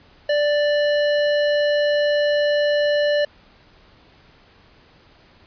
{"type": "tone", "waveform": "square", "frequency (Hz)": 587.3, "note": "D5", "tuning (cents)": 0, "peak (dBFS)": -17, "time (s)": [0.29, 3.25], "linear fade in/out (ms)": 5, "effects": ["pink hiss -52 dBFS RMS until 5.46 s", "resampled to 11025 Hz"]}